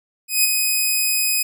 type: tone with ADSR envelope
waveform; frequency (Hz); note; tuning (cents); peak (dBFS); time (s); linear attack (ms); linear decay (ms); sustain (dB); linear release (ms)
5% pulse; 2510; D#7; +15; -3; 0.28-1.43; 160; 19; -5; 9
effects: none